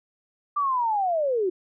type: linear sweep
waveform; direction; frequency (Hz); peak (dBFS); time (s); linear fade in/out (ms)
sine; down; 1187 to 348.4; -21; 0.56-1.5; 10
effects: none